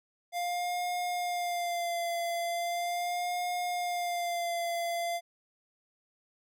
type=tone with vibrato; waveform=square; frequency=698.5 Hz; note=F5; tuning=in tune; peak=-31 dBFS; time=0.32-5.21 s; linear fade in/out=50 ms; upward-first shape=sine; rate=0.39 Hz; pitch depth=36 cents each way; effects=none